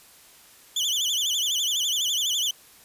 30% pulse tone with vibrato, 3224 Hz, G7, 48 cents sharp, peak -20 dBFS, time 0.76-2.51 s, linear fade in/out 5 ms, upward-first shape sine, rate 12 Hz, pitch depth 170 cents each way, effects white hiss -52 dBFS RMS until 2.84 s + resampled to 32000 Hz

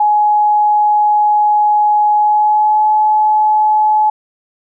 sine tone with pitch glide, 840 to 854.2 Hz, G#5 to G#5, +19 to +48 cents, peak -8 dBFS, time 0-4.1 s, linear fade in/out 5 ms, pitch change +29 cents, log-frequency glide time 2.15-2.87 s, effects none

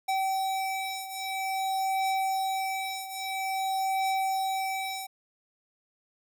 square beating tone pair, 768 / 768.5 Hz, G5 / G5, -36 / -35 cents, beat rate 0.5 Hz, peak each -30 / -34 dBFS, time 0.08-5.07 s, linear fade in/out 10 ms, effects none

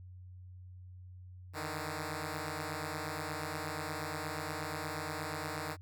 5% pulse beating tone pair, 150.2 / 158.6 Hz, D3 / D#3, +39 / +33 cents, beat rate 8.4 Hz, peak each -29 dBFS, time 1.53-5.77 s, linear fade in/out 50 ms, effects added 91 Hz sine -48 dBFS peak until 5.81 s

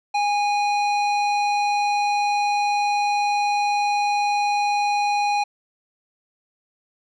square tone with low-pass filter, 822 Hz, G#5, 18 cents flat, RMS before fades -21 dBFS, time 0.14-5.44 s, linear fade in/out 10 ms, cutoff 4400 Hz, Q 0.93, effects none

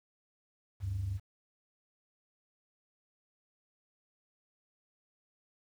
sine tone pair together, 72.95 / 98 Hz, D2 / G2, -11 / 0 cents, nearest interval perfect fourth, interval 511 cents, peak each -39 / -32 dBFS, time 0.8-1.2 s, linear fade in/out 50 ms, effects tanh soft clip ceiling -27 dBFS + 10-bit

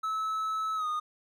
triangle tone with pitch glide, 1300 to 1230.6 Hz, E6 to D#6, -24 to -19 cents, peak -27 dBFS, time 0.03-1 s, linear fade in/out 10 ms, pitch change -95 cents, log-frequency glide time 0.75-0.87 s, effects none

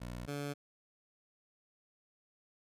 15% pulse tone pair in turn, 60.4 / 143.66 Hz, B1 / D3, -38 / -38 cents, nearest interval octave + minor third, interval 1500 cents, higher second, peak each -35 / -31 dBFS, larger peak second, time 0-0.27 / 0.27-0.54 s, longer neither, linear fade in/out 20 ms, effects resampled to 32000 Hz

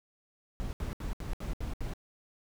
brown noise bursts, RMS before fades -35 dBFS, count 7, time 0.6-1.936 s, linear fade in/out 0 ms, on 130 ms, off 71 ms, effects none

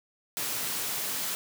white high-pass noise, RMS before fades -32 dBFS, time 0.37-1.35 s, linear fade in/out 0 ms, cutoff 100 Hz, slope 96 dB/octave, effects none

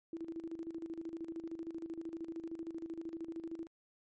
sine tone with tremolo, 329.6 Hz, E4, in tune, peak -38 dBFS, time 0.13-3.67 s, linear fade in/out 2 ms, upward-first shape square, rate 13 Hz, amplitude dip 70%, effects MP3 32 kbps

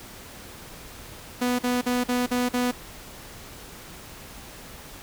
sawtooth tone bursts, 246.9 Hz, B3, in tune, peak -18 dBFS, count 6, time 1.41-2.715 s, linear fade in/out 10 ms, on 180 ms, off 45 ms, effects pink hiss -43 dBFS RMS until 5.02 s

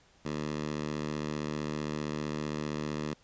10% pulse tone with high-pass filter, 75.4 Hz, D2, 46 cents sharp, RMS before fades -35 dBFS, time 0.25-3.14 s, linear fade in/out 5 ms, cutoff 160 Hz, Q 1.1, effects pink hiss -63 dBFS RMS until 3.23 s + resampled to 16000 Hz

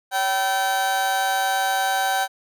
30% pulse tone with amplitude modulation, 771 Hz, G5, 29 cents flat, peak -14 dBFS, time 0.11-2.28 s, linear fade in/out 50 ms, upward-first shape sine, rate 212 Hz, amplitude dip 65%, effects none

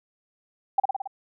sine tone with echo, 784 Hz, G5, in tune, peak -15 dBFS, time 0.78-0.8 s, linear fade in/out 5 ms, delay 55 ms, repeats 5, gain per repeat -3 dB, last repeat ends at 1.075 s, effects none

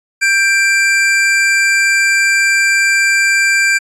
square tone pair together, 1583.7 / 2349 Hz, G6 / D7, +17 / 0 cents, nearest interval perfect fifth, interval 683 cents, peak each -13 dBFS, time 0.21-3.79 s, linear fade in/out 20 ms, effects resampled to 24000 Hz

